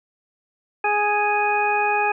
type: harmonic tone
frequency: 415.3 Hz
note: G#4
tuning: in tune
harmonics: 1 / 2 / 3 / 4 / 6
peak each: -26 / -20 / -30 / -27 / -24 dBFS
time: 0.84-2.12 s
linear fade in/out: 5 ms
effects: none